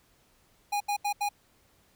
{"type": "tone bursts", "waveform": "square", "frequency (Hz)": 820, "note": "G#5", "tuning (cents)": -22, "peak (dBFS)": -27, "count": 4, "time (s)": [0.72, 1.291], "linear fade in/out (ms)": 10, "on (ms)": 85, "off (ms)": 77, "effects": ["pink hiss -65 dBFS RMS until 1.95 s"]}